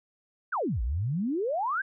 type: exponential two-way sweep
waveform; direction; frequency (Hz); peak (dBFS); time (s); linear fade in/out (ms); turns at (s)
sine; down then up; 1653 to 51.91 to 1653; -26; 0.52-1.82; 10; 0.82
effects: none